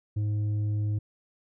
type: tone with tanh clipping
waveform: sine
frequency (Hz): 104.9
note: G#2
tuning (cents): +18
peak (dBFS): -26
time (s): 0.16-0.99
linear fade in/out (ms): 10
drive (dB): 5
effects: none